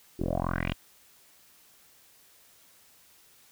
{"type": "tone with low-pass filter sweep", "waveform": "10% pulse", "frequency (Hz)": 43.49, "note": "F1", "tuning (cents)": -6, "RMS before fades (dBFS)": -30, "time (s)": [0.19, 0.74], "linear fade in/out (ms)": 10, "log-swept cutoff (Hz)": [350, 3300], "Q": 5.5, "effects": ["white hiss -59 dBFS RMS until 3.51 s"]}